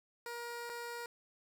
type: tone with dropouts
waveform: 15% pulse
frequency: 473.9 Hz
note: A#4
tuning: 28 cents sharp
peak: -35 dBFS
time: 0.26-1.06 s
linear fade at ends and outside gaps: 1 ms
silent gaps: 0.694-0.698 s
effects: none